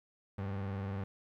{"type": "tone with vibrato", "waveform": "30% pulse", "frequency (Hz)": 98, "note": "G2", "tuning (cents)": 0, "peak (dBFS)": -33, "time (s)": [0.38, 1.04], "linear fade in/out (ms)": 5, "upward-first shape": "triangle", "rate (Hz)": 20, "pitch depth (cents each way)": 93, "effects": ["low-pass 2000 Hz 12 dB/octave", "12-bit"]}